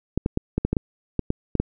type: clicks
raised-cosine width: 3 ms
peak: -8 dBFS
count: 11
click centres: 0.176 / 0.261 / 0.374 / 0.58 / 0.65 / 0.73 / 0.768 / 1.193 / 1.304 / 1.553 / 1.6 s
effects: none